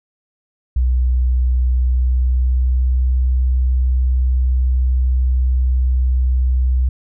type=tone with pitch glide; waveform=sine; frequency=62.4 to 63.38 Hz; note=B1 to B1; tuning=+19 to +46 cents; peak=-12 dBFS; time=0.76-6.89 s; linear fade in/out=5 ms; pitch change=+27 cents; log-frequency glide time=1.68-3.11 s; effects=none